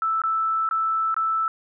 sine tone with dropouts, 1318.5 Hz, E6, in tune, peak -20 dBFS, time 0.02-1.48 s, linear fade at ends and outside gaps 1 ms, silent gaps 0.218-0.237 / 0.69-0.711 / 1.143-1.165 s, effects none

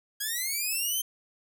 5% pulse linear sweep, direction up, 1622 to 3158 Hz, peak -19 dBFS, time 0.2-1.02 s, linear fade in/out 10 ms, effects none

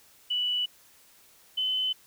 sine tone pair in turn, 2960 / 3036 Hz, F#7 / F#7, 0 / +44 cents, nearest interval unison, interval 44 cents, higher second, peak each -25 dBFS, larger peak neither, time 0.3-0.66 / 1.57-1.93 s, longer neither, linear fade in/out 10 ms, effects white hiss -58 dBFS RMS until 2.06 s

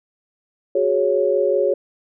sine chord, F# suspended second, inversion none, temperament equal, 370 / 415.3 / 554.4 Hz, F#4 / G#4 / C#5, 0 / 0 / 0 cents, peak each -21 / -20 / -18 dBFS, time 0.75-1.74 s, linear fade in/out 5 ms, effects none

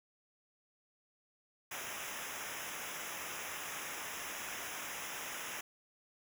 pink noise with comb filter, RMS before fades -43 dBFS, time 1.71-5.61 s, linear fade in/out 5 ms, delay 0.23 ms, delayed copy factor -1, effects none

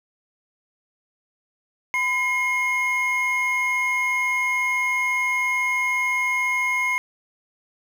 triangle tone pair together, 1004.8 / 2147 Hz, B5 / C7, +30 / +44 cents, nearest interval octave + minor second, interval 1314 cents, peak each -25 / -19 dBFS, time 1.94-6.98 s, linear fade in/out 0 ms, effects 8-bit

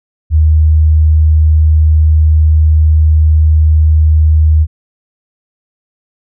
sine tone, 77.78 Hz, D#2, in tune, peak -4 dBFS, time 0.3-4.67 s, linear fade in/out 50 ms, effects none

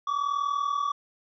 triangle tone pair together, 1134.2 / 1174.7 Hz, C#6 / D6, +39 / 0 cents, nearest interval minor second, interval 61 cents, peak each -25 / -28 dBFS, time 0.07-0.92 s, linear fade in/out 5 ms, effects resampled to 16000 Hz

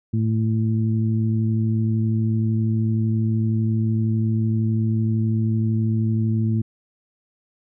harmonic tone, 110.9 Hz, A2, 14 cents sharp, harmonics 1 / 2 / 3, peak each -19 / -23 / -32 dBFS, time 0.13-6.62 s, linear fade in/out 10 ms, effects none

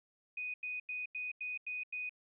sine tone bursts, 2489 Hz, D#7, in tune, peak -37 dBFS, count 7, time 0.37-2.094 s, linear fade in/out 5 ms, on 170 ms, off 89 ms, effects none

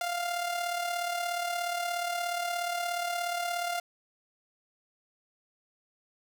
sawtooth tone with amplitude modulation, 698.5 Hz, F5, in tune, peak -24 dBFS, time 0.01-3.8 s, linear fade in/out 2 ms, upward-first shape sine, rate 36.9 Hz, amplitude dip 50%, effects none

